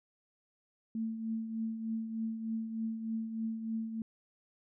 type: tone with tremolo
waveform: sine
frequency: 223.7 Hz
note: A3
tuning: 29 cents sharp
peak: -31 dBFS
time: 0.95-4.02 s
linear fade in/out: 2 ms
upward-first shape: triangle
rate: 3.3 Hz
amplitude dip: 60%
effects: none